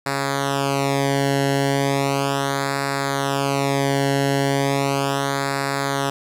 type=tone with flanger; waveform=sawtooth; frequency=138.59 Hz; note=C#3; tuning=in tune; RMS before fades=-21 dBFS; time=0.06-6.1 s; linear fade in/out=5 ms; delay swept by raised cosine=0.32 to 0.83 ms; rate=0.36 Hz; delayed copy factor=-0.9; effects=low-pass 12000 Hz 12 dB/octave + 8-bit